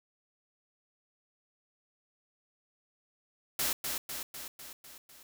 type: noise with echo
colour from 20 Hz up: white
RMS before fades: -31 dBFS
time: 3.59-3.73 s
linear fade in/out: 2 ms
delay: 250 ms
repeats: 6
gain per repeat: -4 dB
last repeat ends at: 5.23 s
effects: none